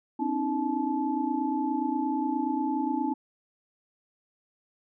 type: tone cluster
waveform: sine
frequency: 259.8 / 287.4 / 316.8 / 866 Hz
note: C4 / D4 / D#4 / A5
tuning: -12 / -37 / +31 / -28 cents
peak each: -31 dBFS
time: 0.19-3.14 s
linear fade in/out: 10 ms
effects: none